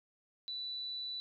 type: tone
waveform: sine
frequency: 3968 Hz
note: B7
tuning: 7 cents sharp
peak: -38 dBFS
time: 0.48-1.2 s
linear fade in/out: 0 ms
effects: none